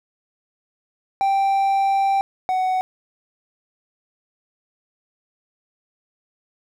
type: tone pair in turn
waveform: triangle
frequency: 784 / 745.8 Hz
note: G5 / F#5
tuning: 0 / +14 cents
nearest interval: minor second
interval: 86 cents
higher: first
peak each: -14 / -16 dBFS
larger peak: first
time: 1.21-2.21 / 2.49-2.81 s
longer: first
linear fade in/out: 0 ms
effects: none